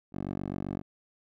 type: tone with band-pass filter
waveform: 10% pulse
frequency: 47.67 Hz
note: G1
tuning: 48 cents flat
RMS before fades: -35 dBFS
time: 0.12-0.83 s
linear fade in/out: 50 ms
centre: 290 Hz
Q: 0.85
effects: none